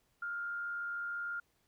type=tone with frequency modulation; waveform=sine; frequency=1404 Hz; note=F6; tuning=9 cents sharp; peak=-36 dBFS; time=0.22-1.4 s; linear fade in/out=5 ms; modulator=81.8 Hz; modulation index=0.32; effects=pink hiss -75 dBFS RMS until 1.67 s